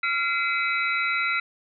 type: tone cluster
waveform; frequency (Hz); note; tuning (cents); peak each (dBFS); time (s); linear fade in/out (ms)
sine; 1380 / 2053 / 2291 / 2549 / 3928; F6 / C7 / D7 / D#7 / B7; -21 / -33 / -44 / +41 / -10; -26 / -27 / -30 / -31 / -35; 0.03-1.4; 5
effects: none